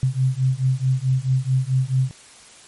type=beating tone pair; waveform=sine; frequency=128.4 / 133 Hz; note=C3 / C3; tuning=-32 / +29 cents; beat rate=4.6 Hz; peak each=-20 dBFS; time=0.03-2.11 s; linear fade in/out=0 ms; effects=white hiss -46 dBFS RMS until 2.67 s + MP3 48 kbps